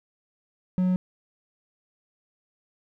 triangle tone, 183.3 Hz, F#3, 16 cents flat, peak -18 dBFS, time 0.78-0.96 s, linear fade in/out 0 ms, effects none

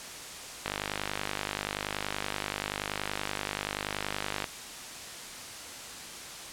click train, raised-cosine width 0.3 ms, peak -14 dBFS, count 192, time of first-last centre 0.66-4.442 s, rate 50.5 Hz, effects white hiss -42 dBFS RMS until 6.52 s + low-pass 9000 Hz 12 dB/octave

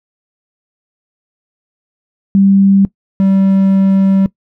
sine / triangle tone pair in turn, 196 / 193.41 Hz, G3 / G3, 0 / -23 cents, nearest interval unison, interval 23 cents, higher first, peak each -5 dBFS, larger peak neither, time 2.35-2.85 / 3.2-4.26 s, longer second, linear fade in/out 0 ms, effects noise-tail reverb RT60 0.1 s tail -19 dB re dry

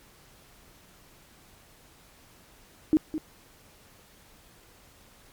sine tone with echo, 311.1 Hz, D#4, in tune, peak -16 dBFS, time 2.93-2.97 s, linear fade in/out 0 ms, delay 210 ms, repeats 1, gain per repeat -11 dB, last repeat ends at 3.18 s, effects pink hiss -56 dBFS RMS until 5.32 s + MP3 96 kbps

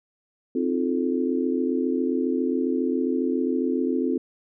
sine chord, F dominant seventh, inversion second, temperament just, 261.9 / 314.3 / 349.2 / 436.5 Hz, C4 / Eb4 / F4 / A4, +2 / +18 / 0 / -14 cents, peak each -24 / -30 / -27 / -29 dBFS, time 0.55-4.18 s, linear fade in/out 5 ms, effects none

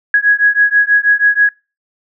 sine beating tone pair, 1661.2 / 1667.4 Hz, G#6 / G#6, 0 / +6 cents, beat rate 6.2 Hz, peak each -11 dBFS, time 0.14-1.49 s, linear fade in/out 2 ms, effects noise-tail reverb RT60 0.3 s tail -24 dB re dry

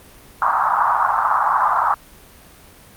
white band-pass noise, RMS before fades -17 dBFS, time 0.42-1.94 s, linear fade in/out 2 ms, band 780 to 1300 Hz, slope 48 dB/octave, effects pink hiss -45 dBFS RMS until 2.96 s + Opus 32 kbps

